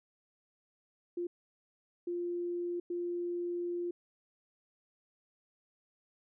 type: tone bursts at uneven times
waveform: sine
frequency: 349.2 Hz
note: F4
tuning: in tune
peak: -33 dBFS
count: 3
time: 1.17-1.27 / 2.07-2.8 / 2.9-3.91 s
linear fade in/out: 5 ms
effects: none